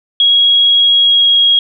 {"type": "tone with pitch glide", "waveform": "sine", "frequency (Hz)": [3309, 3288], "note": ["G#7", "G#7"], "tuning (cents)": [-7, -18], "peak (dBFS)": -6, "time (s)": [0.2, 1.59], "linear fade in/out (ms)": 2, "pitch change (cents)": -11, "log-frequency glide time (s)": [0.68, 1.41], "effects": []}